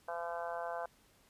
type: harmonic tone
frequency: 170.2 Hz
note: F3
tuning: 44 cents flat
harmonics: 3 / 4 / 5 / 6 / 7 / 8 / 9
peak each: -44 / -40 / -45 / -46 / -50 / -52 / -48 dBFS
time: 0.08-0.86 s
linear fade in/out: 5 ms
effects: pink hiss -67 dBFS RMS until 1.29 s + resampled to 32000 Hz